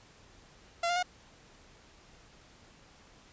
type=tone with pitch steps; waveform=sawtooth; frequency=684 / 702.4 / 721.3 Hz; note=F5 / F5 / F#5; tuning=-36 / +10 / -44 cents; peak=-24 dBFS; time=0.83-1.028 s; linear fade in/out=5 ms; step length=66 ms; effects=pink hiss -58 dBFS RMS until 3.32 s + resampled to 16000 Hz